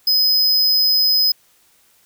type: tone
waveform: square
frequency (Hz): 5040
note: D#8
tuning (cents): +21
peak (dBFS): -13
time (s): 0.07-1.32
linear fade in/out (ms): 5
effects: white hiss -56 dBFS RMS until 2.05 s